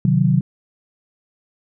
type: chord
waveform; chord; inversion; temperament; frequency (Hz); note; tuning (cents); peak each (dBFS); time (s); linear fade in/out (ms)
sine; C diminished; none; equal with one note detuned; 130.81 / 154.94 / 185; C3 / Eb3 / Gb3; 0 / -7 / 0; -17; 0.05-0.41; 2
effects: none